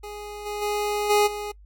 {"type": "tone with level steps", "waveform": "25% pulse", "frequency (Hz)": 415.3, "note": "G#4", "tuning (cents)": 0, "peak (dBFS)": [-31, -25, -20, -13, -26], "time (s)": [0.03, 1.52], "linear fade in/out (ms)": 10, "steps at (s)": [0.45, 0.61, 1.09, 1.26], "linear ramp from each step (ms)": 20, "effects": ["noise-tail reverb RT60 0.1 s tail -24 dB re dry", "added 50 Hz sine -46 dBFS peak until 1.65 s"]}